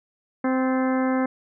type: harmonic tone with a mistuned harmonic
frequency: 260 Hz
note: C4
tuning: 11 cents flat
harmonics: 1 / 2 / 3 / 4 / 5 / 6 / 7 / 8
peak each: -21 / -27 / -31 / -33 / -35 / -37 / -38 / -39 dBFS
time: 0.44-1.26 s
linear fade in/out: 5 ms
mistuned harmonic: 7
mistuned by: -63 cents
effects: none